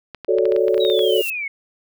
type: clicks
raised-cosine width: 0.3 ms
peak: -17 dBFS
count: 12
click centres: 0.147 / 0.247 / 0.385 / 0.455 / 0.521 / 0.563 / 0.682 / 0.744 / 0.779 / 0.85 / 0.9 / 0.992 s
type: chord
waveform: sine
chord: D major seventh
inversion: first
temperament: equal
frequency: 370 / 440 / 554.4 / 587.3 Hz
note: F#4 / A4 / C#5 / D5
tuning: 0 / 0 / 0 / 0 cents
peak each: -19 / -18 / -21 / -24 dBFS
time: 0.28-1.22 s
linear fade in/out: 10 ms
type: noise with exponential growth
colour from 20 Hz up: violet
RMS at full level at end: -27 dBFS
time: 0.42-1.3 s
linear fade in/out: 1 ms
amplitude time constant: 190 ms
type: linear sweep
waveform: sine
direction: down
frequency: 3900 to 2155 Hz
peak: -23 dBFS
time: 0.8-1.48 s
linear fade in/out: 5 ms
effects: none